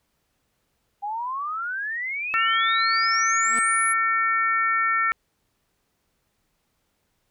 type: exponential sweep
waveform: sine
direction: up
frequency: 798 to 11175 Hz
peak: -26 dBFS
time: 1.02-3.94 s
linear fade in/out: 20 ms
type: harmonic tone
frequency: 450 Hz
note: A4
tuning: 39 cents sharp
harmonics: 3 / 4 / 5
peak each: -22 / -24 / -26 dBFS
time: 2.34-5.12 s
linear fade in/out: 0 ms
type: tone with exponential growth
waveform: sawtooth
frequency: 235.1 Hz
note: A#3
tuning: 15 cents sharp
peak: -27 dBFS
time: 3.36-3.59 s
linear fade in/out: 0 ms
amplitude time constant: 48 ms
effects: pink hiss -72 dBFS RMS until 7.3 s